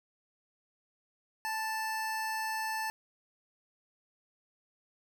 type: tone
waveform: 25% pulse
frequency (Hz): 880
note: A5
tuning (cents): 0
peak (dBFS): -29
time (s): 1.45-2.9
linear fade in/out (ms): 0
effects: none